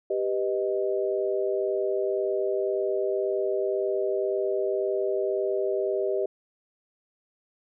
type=chord; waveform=sine; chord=G augmented; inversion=none; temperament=equal; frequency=392 / 493.9 / 622.3 Hz; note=G4 / B4 / D#5; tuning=0 / 0 / 0 cents; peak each=-26 / -31 / -29 dBFS; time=0.1-6.26 s; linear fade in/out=5 ms; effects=none